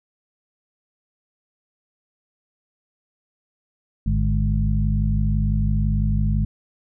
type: harmonic tone with a mistuned harmonic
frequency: 52 Hz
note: G#1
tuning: 3 cents sharp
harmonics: 1 / 2 / 3 / 4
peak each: -20 / -23 / -25 / -26 dBFS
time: 4.06-6.45 s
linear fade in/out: 5 ms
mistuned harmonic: 3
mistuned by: -69 cents
effects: none